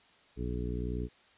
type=harmonic tone; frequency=60.7 Hz; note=B1; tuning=29 cents flat; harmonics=1 / 2 / 3 / 4 / 5 / 6 / 7; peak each=-35 / -39 / -41 / -42 / -43 / -46 / -42 dBFS; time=0.36-1.09 s; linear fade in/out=50 ms; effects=white hiss -62 dBFS RMS until 1.37 s + resampled to 8000 Hz